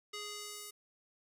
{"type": "tone with band-pass filter sweep", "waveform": "square", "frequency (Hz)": 415.3, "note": "G#4", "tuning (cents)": 0, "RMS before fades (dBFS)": -45, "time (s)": [0.13, 0.71], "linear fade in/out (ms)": 10, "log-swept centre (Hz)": [3900, 11000], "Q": 0.84, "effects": []}